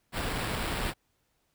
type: noise with sample-and-hold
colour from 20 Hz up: pink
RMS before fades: -32 dBFS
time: 0.12-0.94 s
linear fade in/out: 50 ms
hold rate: 6300 Hz
effects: pink hiss -74 dBFS RMS until 1.54 s